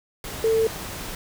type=tone in noise; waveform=sine; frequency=447.1 Hz; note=A4; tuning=28 cents sharp; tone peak=-17 dBFS; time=0.44-0.67 s; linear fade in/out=2 ms; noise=pink; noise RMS=-34 dBFS; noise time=0.24-1.15 s; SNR=+14 dB; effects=none